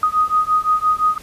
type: beating tone pair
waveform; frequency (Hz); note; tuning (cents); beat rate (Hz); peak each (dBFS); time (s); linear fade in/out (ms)
sine; 1244.5 / 1250.3; D#6 / D#6; 0 / +8; 5.8; -17; 0.03-1.18; 2
effects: pink hiss -42 dBFS RMS until 1.22 s + resampled to 32000 Hz